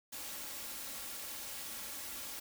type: noise with comb filter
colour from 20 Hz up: white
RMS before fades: -44 dBFS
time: 0.12-2.4 s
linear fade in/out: 10 ms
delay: 3.6 ms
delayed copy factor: +0.5
effects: none